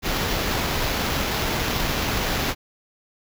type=noise with sample-and-hold; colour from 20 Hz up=pink; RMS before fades=-24 dBFS; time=0.02-2.55 s; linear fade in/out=50 ms; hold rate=8820 Hz; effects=none